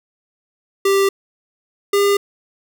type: tone pair in turn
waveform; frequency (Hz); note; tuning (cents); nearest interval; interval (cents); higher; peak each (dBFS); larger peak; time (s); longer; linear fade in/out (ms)
square; 392.8 / 402.7; G4 / G4; +4 / +47; unison; 43; second; -13; neither; 0.85-1.09 / 1.93-2.17; neither; 5
effects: none